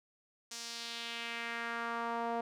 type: tone with band-pass filter sweep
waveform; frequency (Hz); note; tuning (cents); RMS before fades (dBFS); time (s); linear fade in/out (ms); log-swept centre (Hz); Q
sawtooth; 233.1; A#3; 0; -39; 0.51-2.41; 5; 6200 to 710; 1.9
effects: none